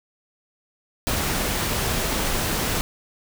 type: noise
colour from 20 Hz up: pink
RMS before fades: -24 dBFS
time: 1.07-2.81 s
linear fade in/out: 0 ms
effects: none